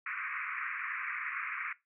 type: band-pass noise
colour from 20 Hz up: white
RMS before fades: -38 dBFS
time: 0.06-1.73 s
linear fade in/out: 5 ms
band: 1100 to 2400 Hz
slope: 96 dB/octave
effects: noise-tail reverb RT60 0.2 s tail -18 dB re dry